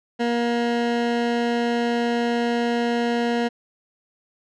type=tone; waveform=20% pulse; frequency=236.8 Hz; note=A#3; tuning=27 cents sharp; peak=-15 dBFS; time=0.19-3.49 s; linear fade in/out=20 ms; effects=low-pass 4000 Hz 12 dB/octave